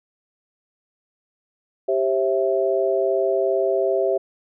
sine chord, C major, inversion second, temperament equal with one note detuned, 392 / 536.7 / 659.3 Hz, G4 / C5 / E5, 0 / +44 / 0 cents, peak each -21 / -23 / -22 dBFS, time 1.88-4.18 s, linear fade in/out 10 ms, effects none

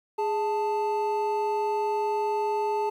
triangle tone pair together, 415.3 / 880 Hz, G#4 / A5, 0 / 0 cents, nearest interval octave + minor second, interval 1300 cents, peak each -25 dBFS, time 0.18-2.9 s, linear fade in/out 10 ms, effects 10-bit

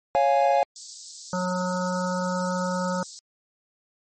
triangle chord, Db major, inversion none, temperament equal, 554.4 / 698.5 / 830.6 Hz, Db5 / F5 / Ab5, 0 / 0 / 0 cents, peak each -20 dBFS, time 0.15-0.63 s, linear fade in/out 0 ms
pink high-pass noise, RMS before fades -39 dBFS, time 0.76-3.19 s, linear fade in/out 0 ms, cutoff 4300 Hz, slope 48 dB/octave
harmonic tone, 182 Hz, F#3, 28 cents flat, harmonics 1 / 3 / 5 / 7 / 8, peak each -27 / -29 / -32 / -32 / -37 dBFS, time 1.33-3.03 s, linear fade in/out 2 ms
effects MP3 32 kbps

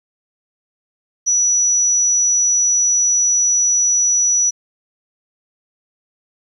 sine tone, 5890 Hz, F#8, 9 cents flat, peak -12 dBFS, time 1.26-4.51 s, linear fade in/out 20 ms, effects 9-bit

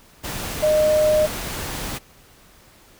sine tone in noise, 613 Hz, D#5, 26 cents flat, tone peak -14 dBFS, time 0.62-1.27 s, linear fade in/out 20 ms, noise pink, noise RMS -29 dBFS, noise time 0.23-1.99 s, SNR +12 dB, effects pink hiss -51 dBFS RMS until 2.99 s

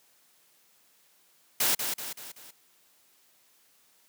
white noise with echo, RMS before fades -25 dBFS, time 1.6-1.75 s, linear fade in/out 5 ms, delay 190 ms, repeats 4, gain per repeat -6 dB, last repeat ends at 2.51 s, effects white hiss -64 dBFS RMS until 4.08 s + high-pass 150 Hz 12 dB/octave

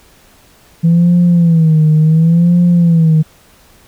sine tone with vibrato, 164.6 Hz, E3, 2 cents flat, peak -4 dBFS, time 0.83-3.23 s, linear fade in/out 20 ms, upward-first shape sine, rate 0.7 Hz, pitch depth 110 cents each way, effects tanh soft clip ceiling -3 dBFS + pink hiss -46 dBFS RMS until 3.87 s

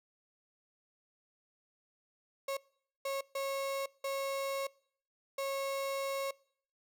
35% pulse tone bursts at uneven times, 547 Hz, C#5, 23 cents flat, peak -32 dBFS, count 5, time 2.48-2.57 / 3.05-3.21 / 3.35-3.86 / 4.04-4.67 / 5.38-6.31 s, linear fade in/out 5 ms, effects noise-tail reverb RT60 0.6 s tail -24 dB re dry

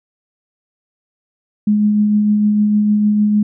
sine tone with tremolo, 209.5 Hz, G#3, 15 cents sharp, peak -9 dBFS, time 1.67-3.43 s, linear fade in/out 5 ms, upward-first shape triangle, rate 6.6 Hz, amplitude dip 30%, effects none

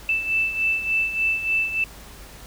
sine beating tone pair, 2645 / 2648.4 Hz, E7 / E7, +5 / +7 cents, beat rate 3.4 Hz, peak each -21 / -27 dBFS, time 0.09-1.84 s, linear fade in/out 2 ms, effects added 50 Hz sine -45 dBFS peak until 2.46 s + pink hiss -44 dBFS RMS until 2.46 s

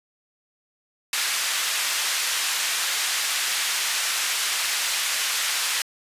pink band-pass noise, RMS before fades -25 dBFS, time 1.13-5.82 s, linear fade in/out 2 ms, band 1800 to 11000 Hz, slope 12 dB/octave, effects resampled to 32000 Hz

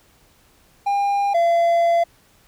triangle tone pair in turn, 804 / 680.8 Hz, G5 / F5, +44 / -44 cents, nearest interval minor third, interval 288 cents, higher first, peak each -15 / -12 dBFS, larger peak second, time 0.86-1.34 / 1.34-2.04 s, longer second, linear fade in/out 10 ms, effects pink hiss -56 dBFS RMS until 2.47 s

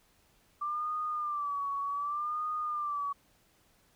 sine tone with vibrato, 1174.7 Hz, D6, in tune, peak -31 dBFS, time 0.61-3.13 s, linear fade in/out 10 ms, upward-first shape sine, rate 0.66 Hz, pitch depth 82 cents each way, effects pink hiss -67 dBFS RMS until 3.95 s

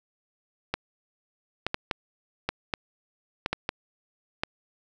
clicks, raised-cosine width 0.3 ms, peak -10 dBFS, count 10, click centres 0.74 / 1.666 / 1.744 / 1.912 / 2.49 / 2.738 / 3.461 / 3.53 / 3.691 / 4.435 s, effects none

